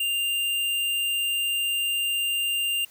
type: tone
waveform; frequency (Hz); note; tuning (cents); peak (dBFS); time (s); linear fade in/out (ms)
square; 2794; F7; 0; -24; 0-2.85; 5
effects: white hiss -54 dBFS RMS until 2.9 s